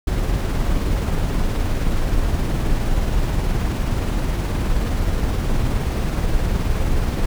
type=noise with tremolo; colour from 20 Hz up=brown; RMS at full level=-18 dBFS; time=0.07-7.26 s; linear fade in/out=5 ms; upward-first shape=sine; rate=19 Hz; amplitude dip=25%; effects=none